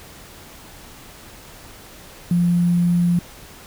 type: tone with sample-and-hold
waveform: sine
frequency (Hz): 174.3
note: F3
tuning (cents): -3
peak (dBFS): -14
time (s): 2.31-3.19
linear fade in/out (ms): 2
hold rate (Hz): 11025
effects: pink hiss -42 dBFS RMS until 3.66 s